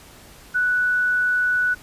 sine tone, 1480 Hz, F#6, in tune, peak -17 dBFS, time 0.54-1.75 s, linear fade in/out 20 ms, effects pink hiss -46 dBFS RMS until 1.82 s + resampled to 32000 Hz

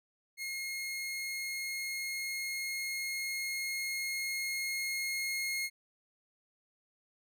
sawtooth tone with level ramp, 2151 Hz, C7, 47 cents sharp, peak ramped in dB -33 to -29 dBFS, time 0.37-5.7 s, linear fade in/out 50 ms, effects none

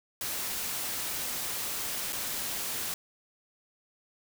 white noise with dropouts, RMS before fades -34 dBFS, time 0.21-2.94 s, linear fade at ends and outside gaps 1 ms, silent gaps 2.124-2.129 s, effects none

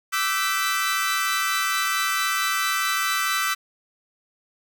sawtooth chord, E minor seventh, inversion third, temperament equal with one note detuned, 1174.7 / 1318.5 / 1533.9 / 1975.5 Hz, D6 / E6 / G6 / B6, 0 / 0 / -38 / 0 cents, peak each -24 / -23 / -24 / -24 dBFS, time 0.12-3.55 s, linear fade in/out 20 ms, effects none

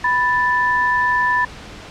sine tone pair together, 988.7 / 1760 Hz, B5 / A6, +2 / 0 cents, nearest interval minor seventh, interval 998 cents, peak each -17 dBFS, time 0.04-1.45 s, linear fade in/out 5 ms, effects pink hiss -36 dBFS RMS until 1.9 s + low-pass 5000 Hz 12 dB/octave

